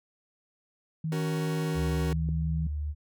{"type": "tone", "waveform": "sine", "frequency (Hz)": 159.3, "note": "D#3", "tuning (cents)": 41, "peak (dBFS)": -28, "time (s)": [1.04, 2.67], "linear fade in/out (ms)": 5}
{"type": "chord", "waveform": "40% pulse", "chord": "F# major", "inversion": "second", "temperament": "equal with one note detuned", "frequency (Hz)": [277.2, 373.6, 466.2], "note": ["C#4", "F#4", "A#4"], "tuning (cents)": [0, 17, 0], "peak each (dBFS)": -36, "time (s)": [1.12, 2.13], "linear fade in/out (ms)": 2}
{"type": "tone with pitch glide", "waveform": "sine", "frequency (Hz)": [73.42, 74.27], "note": ["D2", "D2"], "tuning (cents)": [0, 20], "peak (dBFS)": -29, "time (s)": [1.74, 2.95], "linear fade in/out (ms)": 50, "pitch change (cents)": 20, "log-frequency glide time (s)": [2.64, 2.73]}
{"type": "click", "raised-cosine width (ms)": 3, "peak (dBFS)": -26, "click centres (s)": 2.289}
{"effects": []}